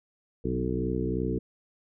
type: harmonic tone with a mistuned harmonic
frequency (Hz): 63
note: B1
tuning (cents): +35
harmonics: 1 / 2 / 3 / 4 / 5 / 6 / 7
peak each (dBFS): -34 / -34 / -34 / -34 / -34 / -34 / -34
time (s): 0.44-1.39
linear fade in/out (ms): 10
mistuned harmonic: 3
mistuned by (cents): -36
effects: none